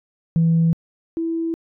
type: tone pair in turn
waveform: sine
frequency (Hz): 164.81 / 329.6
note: E3 / E4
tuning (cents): 0 / 0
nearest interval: octave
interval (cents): 1200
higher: second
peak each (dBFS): -12 / -20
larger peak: first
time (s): 0.36-0.73 / 1.17-1.54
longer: neither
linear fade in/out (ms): 0
effects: tanh soft clip ceiling -10 dBFS